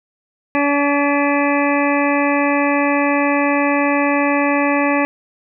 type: harmonic tone with a mistuned harmonic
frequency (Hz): 285.7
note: D4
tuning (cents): -48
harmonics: 1 / 2 / 3 / 4 / 6 / 7 / 8 / 9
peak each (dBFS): -17 / -20 / -22 / -23 / -25 / -25 / -26 / -27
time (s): 0.55-5.05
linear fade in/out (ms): 0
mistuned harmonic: 8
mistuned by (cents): +59
effects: none